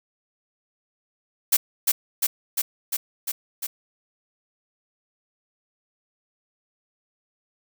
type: noise with echo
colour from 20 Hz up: blue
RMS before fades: -17 dBFS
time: 1.52-1.57 s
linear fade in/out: 10 ms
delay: 350 ms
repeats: 6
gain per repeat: -2 dB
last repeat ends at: 3.67 s
effects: none